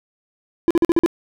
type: tone bursts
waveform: triangle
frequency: 337.8 Hz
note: E4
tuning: 42 cents sharp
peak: -9 dBFS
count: 6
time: 0.68-1.061 s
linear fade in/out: 0 ms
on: 26 ms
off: 45 ms
effects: none